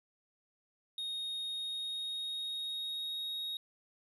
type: tone with pitch glide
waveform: triangle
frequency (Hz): 3722 to 3761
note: A#7 to A#7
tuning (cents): -3 to +15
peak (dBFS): -35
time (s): 0.98-3.57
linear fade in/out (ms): 2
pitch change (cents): +18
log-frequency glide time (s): 1.42-3.34
effects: none